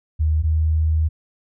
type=tone pair in turn; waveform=sine; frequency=77.78 / 78.82 Hz; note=D#2 / D#2; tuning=0 / +23 cents; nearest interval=unison; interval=23 cents; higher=second; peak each=-15 dBFS; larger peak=neither; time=0.19-0.43 / 0.43-1.09 s; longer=second; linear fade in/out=20 ms; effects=none